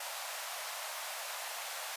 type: high-pass noise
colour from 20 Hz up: pink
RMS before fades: -41 dBFS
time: 0-1.96 s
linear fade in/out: 5 ms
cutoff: 590 Hz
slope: 48 dB/octave
effects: resampled to 32000 Hz